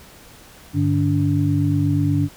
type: tone cluster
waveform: sine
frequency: 100.2 / 148.5 / 287.6 Hz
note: G2 / D3 / D4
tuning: +38 / +20 / -36 cents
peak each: -20 dBFS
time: 0.73-2.29 s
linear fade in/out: 50 ms
effects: pink hiss -45 dBFS RMS until 2.36 s